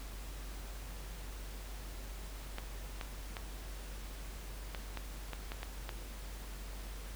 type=clicks; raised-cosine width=0.3 ms; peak=-24 dBFS; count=9; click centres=2.584 / 3.012 / 3.368 / 4.748 / 4.973 / 5.333 / 5.519 / 5.631 / 5.892 s; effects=added 48 Hz sine -43 dBFS peak until 7.15 s + pink hiss -51 dBFS RMS until 7.15 s